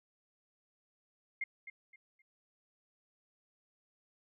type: tone with echo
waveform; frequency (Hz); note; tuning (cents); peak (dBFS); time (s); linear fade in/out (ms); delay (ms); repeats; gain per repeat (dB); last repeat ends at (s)
sine; 2122; C7; +24; -33; 1.41-1.44; 5; 260; 3; -11; 2.22
effects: none